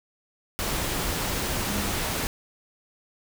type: tone in noise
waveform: sine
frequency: 202.3 Hz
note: G#3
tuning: 45 cents flat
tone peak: -33 dBFS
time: 1.68-1.89 s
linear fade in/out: 0 ms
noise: pink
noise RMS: -28 dBFS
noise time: 0.59-2.27 s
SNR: -8 dB
effects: none